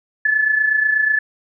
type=tone with amplitude modulation; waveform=sine; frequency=1729 Hz; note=A6; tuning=31 cents flat; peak=-11 dBFS; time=0.25-1.19 s; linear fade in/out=5 ms; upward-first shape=sine; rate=28.2 Hz; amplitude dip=60%; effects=none